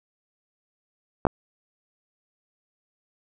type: clicks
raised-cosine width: 1 ms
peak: -6 dBFS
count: 2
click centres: 1.252 / 1.268 s
effects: none